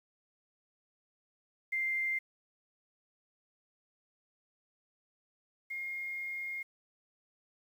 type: tone pair in turn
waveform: sine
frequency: 2096 / 2135 Hz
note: C7 / C7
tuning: +2 / +34 cents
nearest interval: unison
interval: 32 cents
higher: second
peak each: -30 / -36 dBFS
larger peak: first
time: 1.72-2.19 / 5.7-6.63 s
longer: second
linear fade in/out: 10 ms
effects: 10-bit